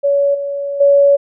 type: tone with level steps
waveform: sine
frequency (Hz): 564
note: C#5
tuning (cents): +30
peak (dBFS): -10 / -18 / -6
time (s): 0.03-1.17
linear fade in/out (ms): 20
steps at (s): 0.34 / 0.8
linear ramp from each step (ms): 10
effects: none